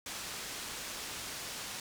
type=low-pass noise; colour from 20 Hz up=white; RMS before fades=-42 dBFS; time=0.06-1.8 s; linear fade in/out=2 ms; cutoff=7500 Hz; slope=12 dB/octave; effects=none